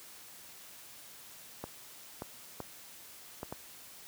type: clicks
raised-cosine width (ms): 1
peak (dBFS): -24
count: 5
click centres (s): 1.64 / 2.221 / 2.603 / 3.431 / 3.525
effects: white hiss -52 dBFS RMS until 4.07 s + high-pass 60 Hz 12 dB/octave